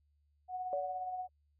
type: tone with tremolo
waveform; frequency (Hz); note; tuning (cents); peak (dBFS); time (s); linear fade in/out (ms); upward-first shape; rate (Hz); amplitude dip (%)
sine; 736; F#5; -9; -35; 0.48-1.28; 50; sine; 17; 40
type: tone with exponential decay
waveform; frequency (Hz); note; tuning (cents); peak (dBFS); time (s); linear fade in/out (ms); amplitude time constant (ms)
sine; 572; D5; -46; -31; 0.73-1.29; 1; 120
effects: added 73 Hz sine -70 dBFS peak until 1.59 s